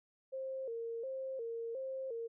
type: tone with vibrato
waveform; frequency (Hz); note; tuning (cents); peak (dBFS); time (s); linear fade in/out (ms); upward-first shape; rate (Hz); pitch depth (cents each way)
sine; 493.9; B4; 0; -38; 0.32-2.28; 20; square; 1.4; 120
effects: none